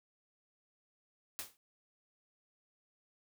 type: noise with exponential decay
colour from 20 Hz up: white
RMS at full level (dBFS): -38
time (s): 1.39-1.57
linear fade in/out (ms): 0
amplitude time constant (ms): 38
effects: none